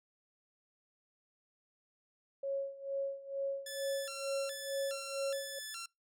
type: tone with tremolo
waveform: sine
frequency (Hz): 550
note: C#5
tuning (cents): -14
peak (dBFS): -32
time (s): 2.43-5.59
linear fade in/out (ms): 5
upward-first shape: sine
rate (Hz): 2.2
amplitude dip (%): 85
type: tone with vibrato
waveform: 10% pulse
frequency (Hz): 1538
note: G6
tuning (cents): -33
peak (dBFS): -33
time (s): 3.66-5.86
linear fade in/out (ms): 5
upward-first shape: square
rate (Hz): 1.2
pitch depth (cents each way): 210
effects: noise-tail reverb RT60 0.2 s tail -25 dB re dry